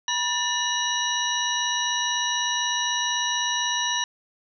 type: harmonic tone with a mistuned harmonic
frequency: 967 Hz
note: B5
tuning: 37 cents flat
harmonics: 1 / 2 / 3 / 4 / 6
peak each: -29 / -29 / -29 / -29 / -29 dBFS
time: 0.08-4.04 s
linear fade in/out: 2 ms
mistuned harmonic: 2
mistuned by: -140 cents
effects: none